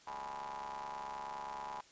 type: ring-modulated tone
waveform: 35% pulse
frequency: 69.4 Hz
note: C#2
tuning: 3 cents sharp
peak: -37 dBFS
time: 0.07-1.81 s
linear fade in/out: 5 ms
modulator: 915 Hz
effects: white hiss -62 dBFS RMS until 1.91 s + resampled to 16000 Hz